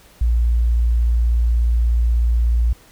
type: tone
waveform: sine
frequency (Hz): 58.27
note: A#1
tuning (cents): 0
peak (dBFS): -13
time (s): 0.21-2.73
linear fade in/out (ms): 5
effects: pink hiss -49 dBFS RMS until 2.91 s